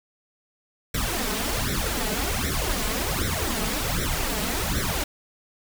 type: noise with flanger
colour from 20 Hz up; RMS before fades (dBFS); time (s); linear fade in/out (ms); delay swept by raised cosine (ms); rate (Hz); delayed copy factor
pink; -26; 0.94-5.04; 5; 0.52 to 4.72; 1.3; +0.9
effects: none